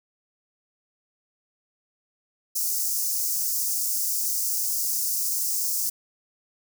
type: high-pass noise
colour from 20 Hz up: white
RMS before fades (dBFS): -26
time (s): 2.55-5.9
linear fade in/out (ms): 10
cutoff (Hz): 5100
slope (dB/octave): 48
effects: none